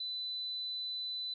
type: tone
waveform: sine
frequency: 4000 Hz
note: B7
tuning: 21 cents sharp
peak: -36 dBFS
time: 0-1.34 s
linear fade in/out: 5 ms
effects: none